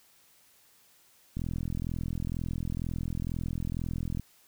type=click train; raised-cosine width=5 ms; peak=-21 dBFS; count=120; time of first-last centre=1.37-4.197 s; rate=42.1 Hz; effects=white hiss -62 dBFS RMS until 4.47 s